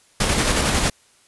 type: noise with tremolo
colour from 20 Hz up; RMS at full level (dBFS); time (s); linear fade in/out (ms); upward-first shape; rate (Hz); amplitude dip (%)
pink; -18; 0.2-0.9; 5; square; 11; 30
effects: white hiss -56 dBFS RMS until 1.27 s + resampled to 24000 Hz